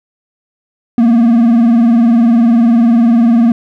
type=tone with vibrato; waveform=triangle; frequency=233.1 Hz; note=A#3; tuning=in tune; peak=-3 dBFS; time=0.98-3.52 s; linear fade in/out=2 ms; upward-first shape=sine; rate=20 Hz; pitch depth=89 cents each way; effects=none